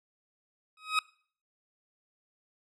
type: tone with exponential growth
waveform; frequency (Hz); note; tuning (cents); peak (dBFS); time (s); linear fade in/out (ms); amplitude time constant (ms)
20% pulse; 1265; D#6; +28; -16; 0.77-0.99; 2; 47
effects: noise-tail reverb RT60 0.5 s tail -23 dB re dry + low-pass 7000 Hz 12 dB/octave